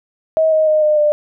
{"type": "tone with pitch steps", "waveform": "sine", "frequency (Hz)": [637, 626.8, 616.7, 606.8, 597.1], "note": ["D#5", "D#5", "D#5", "D#5", "D5"], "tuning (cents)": [41, 13, -16, -44, 29], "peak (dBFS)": -10, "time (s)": [0.37, 1.12], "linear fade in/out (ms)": 0, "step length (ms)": 150, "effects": []}